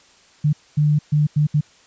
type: tone bursts at uneven times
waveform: sine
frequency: 149.3 Hz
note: D3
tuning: 29 cents sharp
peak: -13 dBFS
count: 5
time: 0.44-0.53 / 0.77-0.99 / 1.12-1.27 / 1.36-1.47 / 1.54-1.61 s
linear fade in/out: 10 ms
effects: white hiss -52 dBFS RMS until 1.86 s + resampled to 16000 Hz